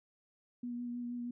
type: tone with vibrato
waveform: sine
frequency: 241.7 Hz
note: B3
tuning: 37 cents flat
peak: -37 dBFS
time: 0.63-1.31 s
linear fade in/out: 5 ms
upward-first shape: sine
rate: 6.3 Hz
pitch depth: 16 cents each way
effects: none